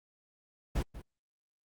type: noise with echo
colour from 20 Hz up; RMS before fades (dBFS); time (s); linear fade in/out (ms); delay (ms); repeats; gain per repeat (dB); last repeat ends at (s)
brown; -31; 0.75-0.83; 10; 190; 1; -14; 1.02
effects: Opus 48 kbps